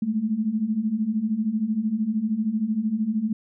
sine beating tone pair, 208.3 / 221.3 Hz, G#3 / A3, +5 / +10 cents, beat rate 13 Hz, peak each -27 / -23 dBFS, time 0.02-3.33 s, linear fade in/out 5 ms, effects none

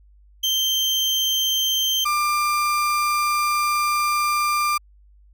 35% pulse tone pair in turn, 3136 / 1191.8 Hz, G7 / D6, 0 / +25 cents, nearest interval octave + perfect fourth, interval 1675 cents, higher first, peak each -17 dBFS, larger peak neither, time 0.43-2.05 / 2.05-4.78 s, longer second, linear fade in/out 10 ms, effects added 50 Hz sine -49 dBFS peak until 5.33 s

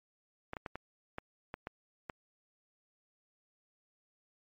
clicks, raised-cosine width 0.5 ms, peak -24 dBFS, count 8, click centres 0.534 / 0.568 / 0.662 / 0.756 / 1.184 / 1.541 / 1.671 / 2.098 s, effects MP3 64 kbps

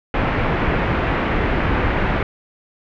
pink low-pass noise, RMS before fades -19 dBFS, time 0.14-2.23 s, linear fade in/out 2 ms, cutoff 2400 Hz, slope 24 dB/octave, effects none

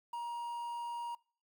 triangle tone with quantisation, 946 Hz, A#5, 25 cents sharp, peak -35 dBFS, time 0.13-1.15 s, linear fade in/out 5 ms, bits 10, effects noise-tail reverb RT60 0.4 s tail -24 dB re dry

